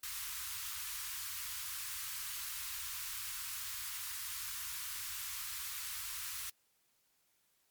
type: band-stop noise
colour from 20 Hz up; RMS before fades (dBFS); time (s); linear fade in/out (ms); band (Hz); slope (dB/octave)
white; -42; 0.03-6.5; 5; 110 to 1000; 48
effects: white hiss -75 dBFS RMS until 7.7 s + MP3 96 kbps